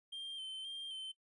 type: tone with vibrato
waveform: triangle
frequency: 3136 Hz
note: G7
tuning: in tune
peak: -40 dBFS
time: 0.12-1.12 s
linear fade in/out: 10 ms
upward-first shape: square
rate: 1.9 Hz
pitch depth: 28 cents each way
effects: noise-tail reverb RT60 0.1 s tail -20 dB re dry + resampled to 24000 Hz